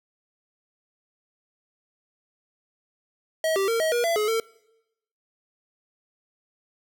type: tone with pitch steps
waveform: square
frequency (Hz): 639 / 389.9 / 458.4 / 636 / 478.3 / 673 / 423.9 / 451.3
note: D#5 / G4 / A#4 / D#5 / A#4 / E5 / G#4 / A4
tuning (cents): +46 / -9 / -29 / +38 / +44 / +36 / +35 / +44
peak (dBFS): -22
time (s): 3.44-4.4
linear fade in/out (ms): 2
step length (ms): 120
effects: noise-tail reverb RT60 0.9 s tail -24 dB re dry